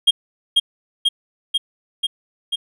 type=tone with echo; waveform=triangle; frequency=3236 Hz; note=G#7; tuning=46 cents flat; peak=-7 dBFS; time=0.07-0.11 s; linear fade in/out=10 ms; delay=490 ms; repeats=5; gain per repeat=-2 dB; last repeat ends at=2.56 s; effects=none